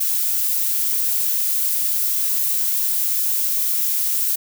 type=noise; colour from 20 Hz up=violet; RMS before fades=-20 dBFS; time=0-4.36 s; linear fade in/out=10 ms; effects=none